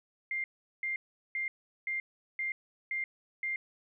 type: tone bursts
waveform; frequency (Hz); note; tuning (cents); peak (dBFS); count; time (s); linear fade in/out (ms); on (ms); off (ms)
sine; 2100; C7; +6; -31; 7; 0.31-3.56; 2; 130; 390
effects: none